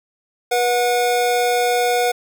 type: tone pair together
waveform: square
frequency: 485.9 / 728 Hz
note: B4 / F#5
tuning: -28 / -28 cents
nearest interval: perfect fifth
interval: 700 cents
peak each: -19 dBFS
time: 0.51-2.12 s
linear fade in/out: 10 ms
effects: none